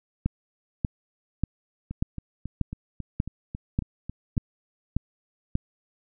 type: two click trains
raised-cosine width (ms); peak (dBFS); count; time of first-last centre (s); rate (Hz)
5; -21 / -11; 10 / 10; 1.91-4.369 / 0.26-5.554; 3.66 / 1.7
effects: none